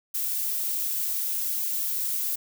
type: noise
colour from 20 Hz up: violet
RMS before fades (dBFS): -28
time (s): 0.14-2.36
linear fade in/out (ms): 10
effects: none